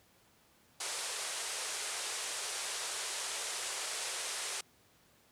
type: band-pass noise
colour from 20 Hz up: white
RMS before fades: -39 dBFS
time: 0.8-4.61 s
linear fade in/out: 5 ms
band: 380 to 9900 Hz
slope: 48 dB/octave
effects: pink hiss -66 dBFS RMS until 5.31 s + high-pass 80 Hz 12 dB/octave